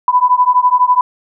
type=beating tone pair; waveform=sine; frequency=990 / 1002 Hz; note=B5 / B5; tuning=+4 / +25 cents; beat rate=12 Hz; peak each=-11 dBFS; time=0.08-1.01 s; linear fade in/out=2 ms; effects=none